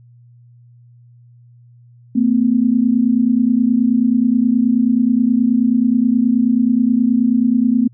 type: tone pair together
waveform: sine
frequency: 226 / 255.4 Hz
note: A3 / C4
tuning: +47 / -42 cents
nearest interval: major second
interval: 211 cents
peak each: -14 dBFS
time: 2.15-7.88 s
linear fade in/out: 10 ms
effects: added 120 Hz sine -43 dBFS peak until 7.93 s